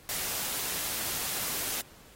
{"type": "noise", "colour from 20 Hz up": "white", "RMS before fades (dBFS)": -33, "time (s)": [0.09, 1.81], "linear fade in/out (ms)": 0, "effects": ["pink hiss -55 dBFS RMS until 2.15 s", "AAC 48 kbps"]}